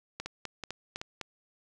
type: two click trains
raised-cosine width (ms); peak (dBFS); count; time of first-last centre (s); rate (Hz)
0.2; -19 / -20; 5 / 3; 0.2-1.213 / 0.26-1.015; 3.95 / 2.65
effects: none